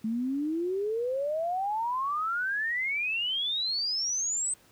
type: exponential sweep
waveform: sine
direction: up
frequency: 215.5 to 8300 Hz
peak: -27 dBFS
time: 0.04-4.54 s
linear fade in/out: 5 ms
effects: pink hiss -60 dBFS RMS until 4.71 s + high-pass 60 Hz 12 dB/octave